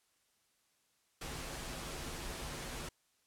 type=noise with comb filter; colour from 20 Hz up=pink; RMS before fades=-43 dBFS; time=1.21-2.89 s; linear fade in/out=5 ms; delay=9.9 ms; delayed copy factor=-0.5; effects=white hiss -75 dBFS RMS until 3.26 s + low-pass 11000 Hz 12 dB/octave